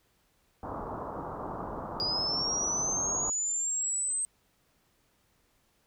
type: low-pass noise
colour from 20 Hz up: white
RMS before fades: -38 dBFS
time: 0.63-3.3 s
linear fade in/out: 2 ms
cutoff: 1200 Hz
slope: 48 dB/octave
type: linear sweep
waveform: sine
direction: up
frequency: 4842 to 8310 Hz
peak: -28 dBFS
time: 2-4.25 s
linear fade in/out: 0 ms
effects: pink hiss -70 dBFS RMS until 5.86 s